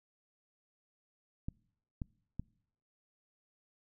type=clicks; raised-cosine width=5 ms; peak=-25 dBFS; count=3; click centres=1.485 / 2.018 / 2.396 s; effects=noise-tail reverb RT60 0.7 s tail -26 dB re dry